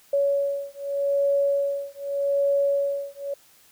sine beating tone pair, 561 / 561.83 Hz, C#5 / C#5, +21 / +23 cents, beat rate 0.83 Hz, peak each -24 dBFS, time 0.13-3.34 s, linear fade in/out 5 ms, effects white hiss -56 dBFS RMS until 3.71 s

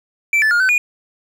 triangle tone with pitch steps, 2332 / 1747 / 1421 / 1522 / 2445 Hz, D7 / A6 / F6 / F#6 / D#7, -13 / -13 / +30 / +48 / -31 cents, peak -10 dBFS, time 0.33-0.78 s, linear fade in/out 2 ms, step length 90 ms, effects none

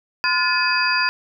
sine tone cluster, 1023 / 1430 / 1735 / 2530 / 4787 Hz, C6 / F6 / A6 / D#7 / D8, -39 / +41 / -25 / +28 / +32 cents, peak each -23 dBFS, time 0.24-1.09 s, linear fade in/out 0 ms, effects none

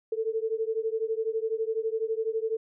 sine beating tone pair, 440 / 452 Hz, A4 / A4, 0 / +47 cents, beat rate 12 Hz, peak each -29 / -30 dBFS, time 0.12-2.57 s, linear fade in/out 5 ms, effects none

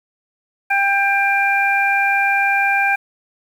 harmonic tone, 794 Hz, G5, 22 cents sharp, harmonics 1 / 2 / 3, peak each -18 / -18 / -18 dBFS, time 0.7-2.96 s, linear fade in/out 10 ms, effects 7-bit

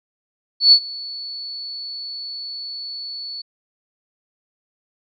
sine tone with ADSR envelope, 4435 Hz, C#8, in tune, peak -5 dBFS, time 0.6-3.42 s, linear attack 120 ms, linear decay 72 ms, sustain -23 dB, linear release 11 ms, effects none

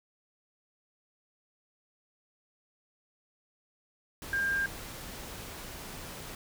sine tone in noise, 1600 Hz, G6, 35 cents sharp, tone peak -27 dBFS, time 4.33-4.66 s, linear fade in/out 2 ms, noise pink, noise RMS -43 dBFS, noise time 4.22-6.35 s, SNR +13 dB, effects none

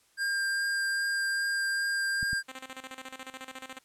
square tone with vibrato, 1600 Hz, G6, 35 cents sharp, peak -28 dBFS, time 0.17-2.43 s, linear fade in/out 50 ms, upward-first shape triangle, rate 2.5 Hz, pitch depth 10 cents each way
clicks, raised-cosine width 5 ms, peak -26 dBFS, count 2, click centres 2.229 / 2.331 s
5% pulse tone with tremolo, 261.6 Hz, C4, in tune, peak -28 dBFS, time 2.48-3.79 s, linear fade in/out 10 ms, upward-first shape square, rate 14 Hz, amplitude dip 80%
effects white hiss -66 dBFS RMS until 3.84 s + low-pass 11000 Hz 12 dB/octave

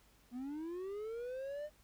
triangle linear sweep, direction up, 235.6 to 610 Hz, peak -38 dBFS, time 0.31-1.7 s, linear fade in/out 50 ms, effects added 50 Hz sine -70 dBFS peak until 1.83 s + pink hiss -68 dBFS RMS until 1.83 s

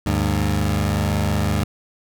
20% pulse tone pair together, 75.81 / 101.2 Hz, D#2 / G#2, -44 / -44 cents, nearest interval perfect fourth, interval 500 cents, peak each -16 dBFS, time 0.06-1.64 s, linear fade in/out 5 ms, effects none

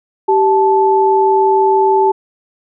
sine tone pair together, 388 / 873.4 Hz, G4 / A5, -18 / -13 cents, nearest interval octave + major second, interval 1405 cents, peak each -11 dBFS, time 0.28-2.12 s, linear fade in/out 10 ms, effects none

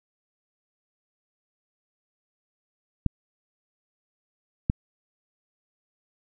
clicks, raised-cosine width 5 ms, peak -9 dBFS, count 2, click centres 3.063 / 4.699 s, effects none

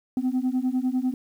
sine beating tone pair, 250.5 / 260.5 Hz, B3 / C4, +25 / -7 cents, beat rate 10 Hz, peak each -23 dBFS, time 0.17-1.14 s, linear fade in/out 2 ms, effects tanh soft clip ceiling -19 dBFS + 9-bit

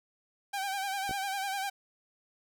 sawtooth tone with vibrato, 784 Hz, G5, in tune, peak -28 dBFS, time 0.53-1.7 s, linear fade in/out 10 ms, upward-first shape sine, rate 10 Hz, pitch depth 55 cents each way
clicks, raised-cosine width 2 ms, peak -27 dBFS, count 2, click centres 1.094 / 1.11 s
effects none

